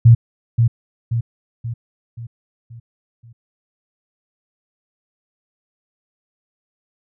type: tone with echo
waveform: sine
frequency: 116.54 Hz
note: A#2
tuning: in tune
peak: -4 dBFS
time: 0.05-0.15 s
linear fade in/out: 10 ms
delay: 530 ms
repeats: 6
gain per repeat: -6 dB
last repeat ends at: 3.33 s
effects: none